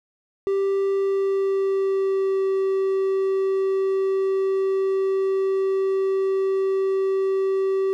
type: tone with pitch glide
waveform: triangle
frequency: 392 to 385.5 Hz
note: G4 to G4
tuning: 0 to -29 cents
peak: -17 dBFS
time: 0.47-7.93 s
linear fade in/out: 0 ms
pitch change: -29 cents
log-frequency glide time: 0.94-2.47 s
effects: none